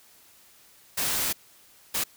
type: noise bursts at uneven times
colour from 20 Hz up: white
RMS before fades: -27 dBFS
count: 2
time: 0.97-1.33 / 1.94-2.04 s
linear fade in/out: 10 ms
effects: white hiss -56 dBFS RMS until 2.16 s